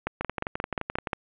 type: two click trains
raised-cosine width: 0.5 ms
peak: -14 / -12 dBFS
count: 11 / 7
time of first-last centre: 0.21-1.072 / 0.07-1.132 s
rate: 11.6 / 5.65 Hz
effects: resampled to 8000 Hz + 8-bit